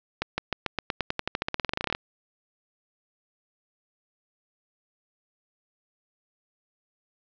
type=accelerating click train; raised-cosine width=0.3 ms; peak=-10 dBFS; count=25; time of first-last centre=0.22-1.95 s; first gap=160 ms; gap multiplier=0.92; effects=resampled to 16000 Hz + 8-bit